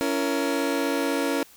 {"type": "chord", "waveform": "30% pulse", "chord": "A# diminished", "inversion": "first", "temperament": "just", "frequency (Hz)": [279.7, 335.6, 466.2], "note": ["C#4", "E4", "A#4"], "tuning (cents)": [16, 31, 0], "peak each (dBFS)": [-23, -27, -26], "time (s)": [0.01, 1.43], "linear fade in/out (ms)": 0, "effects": ["white hiss -52 dBFS RMS until 1.56 s"]}